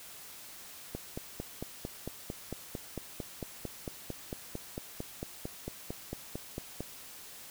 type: click train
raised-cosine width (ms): 2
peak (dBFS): -23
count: 27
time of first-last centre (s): 0.95-6.806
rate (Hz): 4.44
effects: white hiss -49 dBFS RMS until 7.5 s